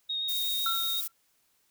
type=tone with vibrato; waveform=sine; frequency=3729 Hz; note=A#7; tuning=in tune; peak=-29 dBFS; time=0.09-1.01 s; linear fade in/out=10 ms; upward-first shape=square; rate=8 Hz; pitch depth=10 cents each way
type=noise; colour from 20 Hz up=violet; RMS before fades=-34 dBFS; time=0.28-1.08 s; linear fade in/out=10 ms
type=tone with exponential decay; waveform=triangle; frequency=1354 Hz; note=E6; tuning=46 cents sharp; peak=-25 dBFS; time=0.66-1.12 s; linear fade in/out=2 ms; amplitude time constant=100 ms
effects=white hiss -70 dBFS RMS until 1.7 s